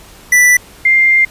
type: tone pair in turn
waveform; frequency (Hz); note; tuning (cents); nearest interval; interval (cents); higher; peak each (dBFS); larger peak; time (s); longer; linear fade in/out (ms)
square / sine; 1975.5 / 2103; B6 / C7; 0 / +8; minor second; 108; second; -6; neither; 0.32-0.57 / 0.85-1.25; second; 5
effects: pink hiss -39 dBFS RMS until 1.3 s + resampled to 32000 Hz